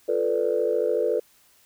sine chord, B half-diminished seventh, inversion second, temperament equal, 349.2 / 440 / 493.9 / 587.3 Hz, F4 / A4 / B4 / D5, 0 / 0 / 0 / 0 cents, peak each -30 / -24 / -24 / -28 dBFS, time 0.08-1.2 s, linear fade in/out 10 ms, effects tanh soft clip ceiling -11 dBFS + white hiss -59 dBFS RMS until 1.65 s

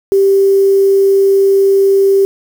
sine tone with quantisation, 392 Hz, G4, in tune, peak -6 dBFS, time 0.12-2.25 s, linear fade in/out 0 ms, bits 5, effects none

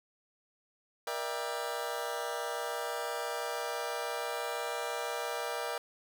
25% pulse chord, E half-diminished seventh, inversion second, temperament just, 474.7 / 593.3 / 659.3 / 791.1 Hz, Bb4 / D5 / E5 / G5, +31 / +18 / 0 / +16 cents, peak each -35 / -36 / -37 / -37 dBFS, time 1.07-5.78 s, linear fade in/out 2 ms, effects none

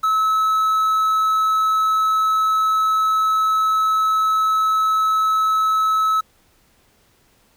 triangle tone with quantisation, 1296 Hz, E6, 30 cents flat, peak -13 dBFS, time 0.03-6.21 s, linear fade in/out 10 ms, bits 7, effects pink hiss -58 dBFS RMS until 7.56 s

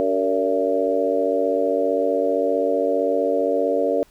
harmonic tone with a mistuned harmonic, 95.4 Hz, G2, 47 cents flat, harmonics 3 / 4 / 5 / 6 / 7, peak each -26 / -27 / -22 / -22 / -26 dBFS, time 0-4.03 s, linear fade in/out 0 ms, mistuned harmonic 5, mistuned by -50 cents, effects pink hiss -56 dBFS RMS until 4.1 s

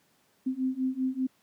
sine beating tone pair, 257.2 / 262.3 Hz, C4 / C4, -30 / +4 cents, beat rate 5.1 Hz, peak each -30 / -29 dBFS, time 0.46-1.27 s, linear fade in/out 10 ms, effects pink hiss -67 dBFS RMS until 1.42 s + high-pass 150 Hz 12 dB/octave

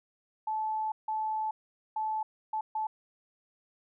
sine tone bursts at uneven times, 869 Hz, A5, 22 cents flat, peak -29 dBFS, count 5, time 0.47-0.92 / 1.08-1.51 / 1.96-2.23 / 2.53-2.61 / 2.75-2.87 s, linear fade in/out 5 ms, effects none

